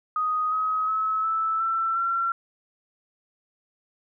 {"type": "tone with pitch steps", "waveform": "sine", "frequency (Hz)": [1248, 1269.8, 1292, 1314.6, 1337.6, 1361], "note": ["D#6", "D#6", "E6", "E6", "E6", "F6"], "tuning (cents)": [5, 35, -35, -5, 25, -45], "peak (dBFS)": -22, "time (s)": [0.16, 2.32], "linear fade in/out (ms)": 2, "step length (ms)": 360, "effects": []}